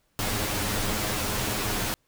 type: noise with comb filter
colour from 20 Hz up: pink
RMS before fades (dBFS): -28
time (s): 0.19-1.94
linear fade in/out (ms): 0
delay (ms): 9.6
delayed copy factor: +0.8
effects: pink hiss -70 dBFS RMS until 2.07 s